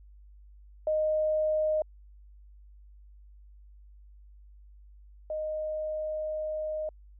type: tone pair in turn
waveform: sine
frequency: 619 / 619 Hz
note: D#5 / D#5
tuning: -9 / -9 cents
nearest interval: unison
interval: 0 cents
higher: neither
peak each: -24 / -30 dBFS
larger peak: first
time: 0.87-1.82 / 5.3-6.89 s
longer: second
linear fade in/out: 2 ms
effects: added 50 Hz sine -50 dBFS peak until 7.19 s